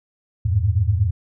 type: tone cluster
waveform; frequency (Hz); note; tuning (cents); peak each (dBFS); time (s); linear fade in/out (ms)
sine; 84 / 99.8 / 108.5; E2 / G2 / A2; +33 / +32 / -24; -20; 0.45-1.11; 10
effects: none